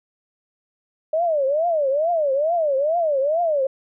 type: tone with vibrato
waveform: sine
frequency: 609 Hz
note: D#5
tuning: 37 cents flat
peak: -17 dBFS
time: 1.13-3.67 s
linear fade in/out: 5 ms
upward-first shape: triangle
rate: 2.3 Hz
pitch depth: 270 cents each way
effects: none